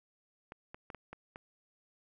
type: clicks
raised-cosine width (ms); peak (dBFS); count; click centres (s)
0.5; -30; 6; 0.521 / 0.745 / 0.902 / 0.947 / 1.13 / 1.359
effects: none